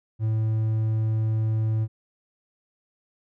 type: tone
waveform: triangle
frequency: 110 Hz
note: A2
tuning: in tune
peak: -19 dBFS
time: 0.19-1.88 s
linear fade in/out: 50 ms
effects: none